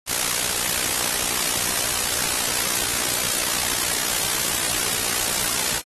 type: noise with amplitude modulation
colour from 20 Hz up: white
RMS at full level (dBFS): -19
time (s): 0.06-5.82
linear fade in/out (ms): 50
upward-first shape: sine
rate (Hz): 60.2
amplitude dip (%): 80
effects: AAC 32 kbps